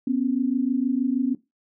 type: tone pair together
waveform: sine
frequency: 246.9 / 273.3 Hz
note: B3 / C#4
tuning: 0 / -24 cents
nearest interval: major second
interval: 176 cents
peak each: -23 dBFS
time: 0.07-1.35 s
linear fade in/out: 5 ms
effects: noise-tail reverb RT60 0.2 s tail -17 dB re dry